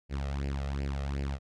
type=tone with flanger; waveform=sawtooth; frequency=69.3 Hz; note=C#2; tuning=in tune; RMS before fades=-33 dBFS; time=0.09-1.39 s; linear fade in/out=50 ms; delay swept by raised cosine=0.4 to 1.6 ms; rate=2.7 Hz; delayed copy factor=+0.75; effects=low-pass 6000 Hz 12 dB/octave